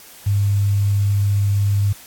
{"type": "tone with quantisation", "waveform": "sine", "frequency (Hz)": 100.6, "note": "G2", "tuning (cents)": 45, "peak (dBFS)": -14, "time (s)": [0.26, 1.93], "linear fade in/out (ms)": 10, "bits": 7, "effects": ["white hiss -42 dBFS RMS until 2.06 s", "AAC 64 kbps"]}